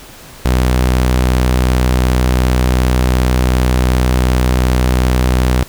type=tone; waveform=sawtooth; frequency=62.7 Hz; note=B1; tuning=27 cents sharp; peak=-6 dBFS; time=0.45-5.63 s; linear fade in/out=0 ms; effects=pink hiss -36 dBFS RMS until 5.68 s